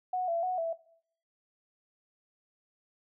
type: tone with pitch steps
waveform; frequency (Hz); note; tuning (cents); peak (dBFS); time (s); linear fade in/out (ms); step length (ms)
sine; 735 / 675 / 736 / 661; F#5 / E5 / F#5 / E5; -12 / +41 / -9 / +5; -28; 0.13-0.73; 5; 150
effects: noise-tail reverb RT60 0.6 s tail -19 dB re dry